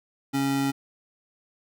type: tone pair together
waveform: square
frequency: 137.6 / 275.2 Hz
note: C#3 / C#4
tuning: -12 / -12 cents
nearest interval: octave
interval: 1200 cents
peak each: -32 / -24 dBFS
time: 0.33-0.72 s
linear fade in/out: 20 ms
effects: none